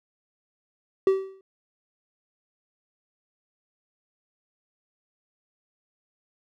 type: tone with exponential decay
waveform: triangle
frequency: 384.6 Hz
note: G4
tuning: 33 cents flat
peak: -12 dBFS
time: 1.07-1.41 s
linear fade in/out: 2 ms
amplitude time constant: 73 ms
effects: none